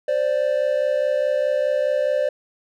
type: tone pair together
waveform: triangle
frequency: 522.5 / 587.3 Hz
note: C5 / D5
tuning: -2 / 0 cents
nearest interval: major second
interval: 202 cents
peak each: -20 / -18 dBFS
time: 0.08-2.29 s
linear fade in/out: 5 ms
effects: none